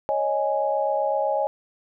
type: chord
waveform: sine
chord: C# suspended second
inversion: none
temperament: equal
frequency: 554.4 / 622.3 / 830.6 Hz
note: C#5 / D#5 / G#5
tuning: 0 / 0 / 0 cents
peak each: -25 dBFS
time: 0.09-1.47 s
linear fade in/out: 0 ms
effects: none

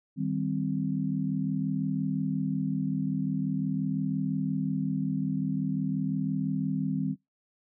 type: chord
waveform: sine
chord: C minor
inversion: first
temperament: equal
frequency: 155.56 / 196 / 261.6 Hz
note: Eb3 / G3 / C4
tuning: 0 / 0 / 0 cents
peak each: -31 dBFS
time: 0.16-7.16 s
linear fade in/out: 50 ms
effects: noise-tail reverb RT60 0.2 s tail -24 dB re dry

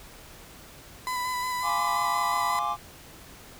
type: tone with vibrato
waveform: 35% pulse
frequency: 1000 Hz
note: B5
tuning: 21 cents sharp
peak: -26 dBFS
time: 1.07-2.59 s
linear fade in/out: 0 ms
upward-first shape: square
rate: 5.6 Hz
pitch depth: 15 cents each way
type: chord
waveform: triangle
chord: D half-diminished seventh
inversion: first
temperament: equal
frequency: 698.5 / 830.6 / 1046.5 / 1174.7 Hz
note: F5 / Ab5 / C6 / D6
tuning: 0 / 0 / 0 / 0 cents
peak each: -33 / -29 / -31 / -27 dBFS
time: 1.62-2.77 s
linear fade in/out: 50 ms
effects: pink hiss -48 dBFS RMS until 3.59 s

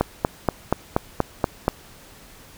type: click train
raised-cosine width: 1 ms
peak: -3 dBFS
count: 8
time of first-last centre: 0.01-1.681 s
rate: 4.19 Hz
effects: pink hiss -47 dBFS RMS until 2.57 s

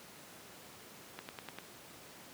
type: click train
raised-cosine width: 0.3 ms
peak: -26 dBFS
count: 5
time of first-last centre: 1.19-1.586 s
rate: 10.1 Hz
effects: pink hiss -53 dBFS RMS until 2.33 s + high-pass 150 Hz 12 dB/octave

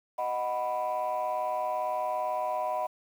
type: chord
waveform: sine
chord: B major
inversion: first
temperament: equal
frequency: 622.3 / 740 / 987.8 Hz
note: D#5 / F#5 / B5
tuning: 0 / 0 / 0 cents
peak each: -31 dBFS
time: 0.18-2.87 s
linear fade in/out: 10 ms
effects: tanh soft clip ceiling -23 dBFS + 9-bit

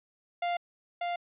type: tone with echo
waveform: 45% pulse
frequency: 698.5 Hz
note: F5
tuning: in tune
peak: -28 dBFS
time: 0.42-0.57 s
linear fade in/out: 5 ms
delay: 590 ms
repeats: 1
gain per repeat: -2 dB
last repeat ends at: 1.16 s
effects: resampled to 8000 Hz

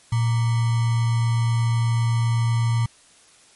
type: tone with sample-and-hold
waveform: sine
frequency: 116 Hz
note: A#2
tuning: 8 cents flat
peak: -17 dBFS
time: 0.12-2.86 s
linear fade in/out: 5 ms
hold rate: 1050 Hz
effects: white hiss -53 dBFS RMS until 3.55 s + MP3 48 kbps

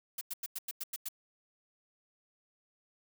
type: noise bursts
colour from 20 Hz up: blue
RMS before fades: -38 dBFS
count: 8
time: 0.18-1.087 s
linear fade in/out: 5 ms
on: 32 ms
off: 93 ms
effects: none

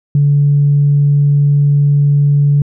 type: tone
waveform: sine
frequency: 143.8 Hz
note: D3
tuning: 36 cents flat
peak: -6 dBFS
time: 0.15-2.62 s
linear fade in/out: 2 ms
effects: tanh soft clip ceiling -2 dBFS

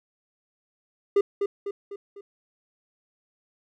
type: tone with echo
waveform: triangle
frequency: 402.3 Hz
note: G4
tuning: 45 cents sharp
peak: -14 dBFS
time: 1.16-1.21 s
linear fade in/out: 5 ms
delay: 250 ms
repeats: 4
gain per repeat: -6 dB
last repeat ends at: 2.21 s
effects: none

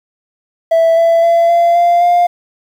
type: tone with pitch steps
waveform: triangle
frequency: 659.3 / 667.7 / 676.3 / 684.9 / 693.7 / 702.6 Hz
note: E5 / E5 / E5 / F5 / F5 / F5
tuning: 0 / +22 / +44 / -34 / -12 / +10 cents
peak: -4 dBFS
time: 0.71-2.27 s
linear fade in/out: 10 ms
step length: 260 ms
effects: tanh soft clip ceiling -2 dBFS + 7-bit

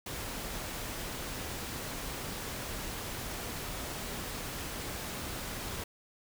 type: noise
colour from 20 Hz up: pink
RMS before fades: -39 dBFS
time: 0.06-5.84 s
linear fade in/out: 5 ms
effects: none

